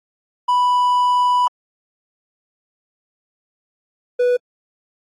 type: tone pair in turn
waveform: triangle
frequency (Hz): 987.8 / 492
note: B5 / B4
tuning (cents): 0 / -7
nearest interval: octave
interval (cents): 1207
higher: first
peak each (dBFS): -11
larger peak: neither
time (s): 0.48-1.48 / 4.19-4.37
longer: first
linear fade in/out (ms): 10
effects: AAC 32 kbps